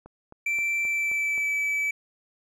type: click train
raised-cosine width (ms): 1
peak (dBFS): -31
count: 6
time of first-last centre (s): 0.06-1.379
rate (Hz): 3.79
type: tone with pitch glide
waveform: triangle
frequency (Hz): 2341 to 2301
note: D7 to D7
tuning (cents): -6 to -36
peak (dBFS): -22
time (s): 0.46-1.91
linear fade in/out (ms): 5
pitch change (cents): -30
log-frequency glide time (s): 0.81-1.54
effects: none